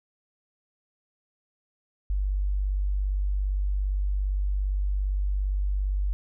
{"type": "tone", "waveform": "sine", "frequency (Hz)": 48.74, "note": "G1", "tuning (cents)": -9, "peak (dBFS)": -23, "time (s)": [2.1, 6.13], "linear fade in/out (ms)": 0, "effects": []}